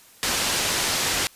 white low-pass noise, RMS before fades -24 dBFS, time 0.23-1.27 s, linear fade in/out 0 ms, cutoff 7100 Hz, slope 12 dB/octave, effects white hiss -51 dBFS RMS until 1.35 s + resampled to 32000 Hz

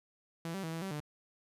sawtooth tone with pitch steps, 166 / 193.5 / 162.2 / 164.3 / 192.8 / 149.1 Hz, E3 / G3 / E3 / E3 / G3 / D3, +12 / -22 / -28 / -5 / -28 / +27 cents, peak -33 dBFS, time 0.45-1.002 s, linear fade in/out 2 ms, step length 92 ms, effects resampled to 32000 Hz

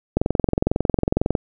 click train, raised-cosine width 2 ms, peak -4 dBFS, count 27, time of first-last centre 0.17-1.352 s, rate 22 Hz, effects none

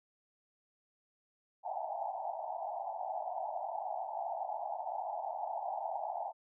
pink band-pass noise, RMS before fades -39 dBFS, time 1.63-6.33 s, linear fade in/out 50 ms, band 650 to 890 Hz, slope 96 dB/octave, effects none

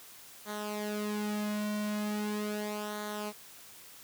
sawtooth tone with flanger, 209.6 Hz, G#3, 16 cents sharp, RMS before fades -35 dBFS, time 0.45-3.33 s, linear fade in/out 50 ms, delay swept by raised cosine 0.38 to 2.38 ms, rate 0.39 Hz, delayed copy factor -0.7, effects white hiss -52 dBFS RMS until 4.03 s + high-pass 80 Hz 12 dB/octave

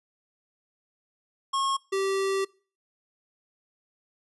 square tone pair in turn, 1087 / 388.6 Hz, C#6 / G4, -34 / -15 cents, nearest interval octave + tritone, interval 1781 cents, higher first, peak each -25 dBFS, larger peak neither, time 1.53-1.77 / 1.92-2.45 s, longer second, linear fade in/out 10 ms, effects noise-tail reverb RT60 0.4 s tail -24 dB re dry + resampled to 24000 Hz

